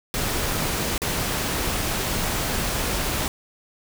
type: noise with dropouts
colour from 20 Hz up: pink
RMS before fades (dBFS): -25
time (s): 0.14-3.28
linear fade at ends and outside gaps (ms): 1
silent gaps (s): 0.979-1.018
effects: none